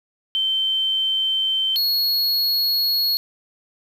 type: tone pair in turn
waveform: sine / square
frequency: 3102 / 4330 Hz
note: G7 / C#8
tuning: -19 / -41 cents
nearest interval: tritone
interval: 578 cents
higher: second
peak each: -18 dBFS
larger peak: neither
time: 0.35-1.76 / 1.76-3.17 s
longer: neither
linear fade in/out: 0 ms
effects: 8-bit